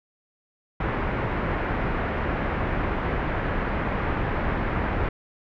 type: low-pass noise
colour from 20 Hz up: pink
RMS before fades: -26 dBFS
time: 0.8-5.09 s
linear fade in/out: 5 ms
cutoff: 2100 Hz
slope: 24 dB/octave
effects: none